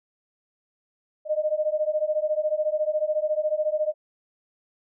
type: beating tone pair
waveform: sine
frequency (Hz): 606 / 620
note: D#5 / D#5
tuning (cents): -46 / -6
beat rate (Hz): 14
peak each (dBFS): -25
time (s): 1.25-3.94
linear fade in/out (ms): 50
effects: none